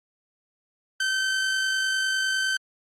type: tone with amplitude modulation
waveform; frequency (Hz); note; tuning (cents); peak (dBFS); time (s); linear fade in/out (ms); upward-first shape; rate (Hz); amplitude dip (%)
sawtooth; 1543; G6; -28; -18; 1-2.57; 5; sine; 49.9; 25
effects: low-pass 8000 Hz 12 dB/octave + Opus 48 kbps